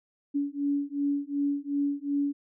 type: beating tone pair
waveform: sine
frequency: 283.1 / 285.8 Hz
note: C#4 / D4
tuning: +37 / -47 cents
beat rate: 2.7 Hz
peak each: -29 / -29 dBFS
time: 0.34-2.33 s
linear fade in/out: 20 ms
effects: none